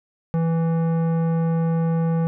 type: tone with tanh clipping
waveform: sine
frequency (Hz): 164.81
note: E3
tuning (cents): 0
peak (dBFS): -20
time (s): 0.34-2.27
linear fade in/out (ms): 0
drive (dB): 14
effects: none